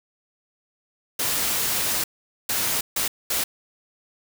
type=noise bursts at uneven times; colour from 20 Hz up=white; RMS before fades=-24 dBFS; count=4; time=1.19-2.04 / 2.49-2.81 / 2.96-3.08 / 3.3-3.44 s; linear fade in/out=5 ms; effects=none